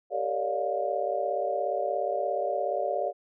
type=tone cluster; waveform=sine; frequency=395.2 / 458.9 / 565 / 602 / 707 Hz; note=G4 / A#4 / C#5 / D5 / F5; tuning=+14 / -27 / +33 / +43 / +21 cents; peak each=-35 / -35 / -31 / -32 / -31 dBFS; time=0.1-3.13 s; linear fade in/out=50 ms; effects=none